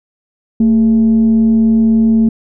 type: tone with frequency modulation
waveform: sine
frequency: 224.1 Hz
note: A3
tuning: 32 cents sharp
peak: -6 dBFS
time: 0.6-2.29 s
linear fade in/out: 5 ms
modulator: 186 Hz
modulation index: 0.22
effects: tanh soft clip ceiling -2 dBFS